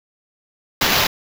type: noise with sample-and-hold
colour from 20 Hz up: white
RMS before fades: -17 dBFS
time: 0.81-1.07 s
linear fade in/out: 5 ms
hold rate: 8820 Hz
effects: none